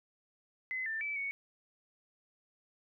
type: tone with pitch steps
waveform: sine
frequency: 2038 / 1783 / 2309 / 2225 Hz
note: C7 / A6 / D7 / C#7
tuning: -46 / +22 / -30 / +6 cents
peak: -34 dBFS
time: 0.71-1.31 s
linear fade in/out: 0 ms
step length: 150 ms
effects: none